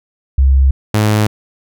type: tone pair in turn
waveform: sine / sawtooth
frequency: 67.1 / 106.51 Hz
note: C2 / G#2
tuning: +44 / +44 cents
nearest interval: minor sixth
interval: 800 cents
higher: second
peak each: -6 dBFS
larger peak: neither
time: 0.38-0.71 / 0.94-1.27 s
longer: neither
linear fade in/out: 5 ms
effects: none